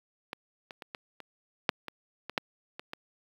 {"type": "clicks", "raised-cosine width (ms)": 0.3, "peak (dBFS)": [-19, -26, -26, -22, -27, -6, -21, -21, -10, -23, -21], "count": 11, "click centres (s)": [0.331, 0.708, 0.822, 0.948, 1.203, 1.692, 1.883, 2.296, 2.378, 2.795, 2.934], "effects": ["high-pass 150 Hz 12 dB/octave", "8-bit"]}